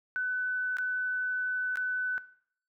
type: tone with dropouts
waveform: sine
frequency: 1502 Hz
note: F#6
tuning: 26 cents sharp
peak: -28 dBFS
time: 0.16-2.18 s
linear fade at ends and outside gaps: 0 ms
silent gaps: 0.769-0.785 / 1.757-1.772 s
effects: noise-tail reverb RT60 0.6 s tail -18 dB re dry